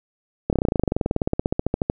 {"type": "slowing click train", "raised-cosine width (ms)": 2, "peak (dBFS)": -6, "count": 29, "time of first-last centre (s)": [0.5, 1.899], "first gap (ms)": 28, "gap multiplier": 1.04, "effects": []}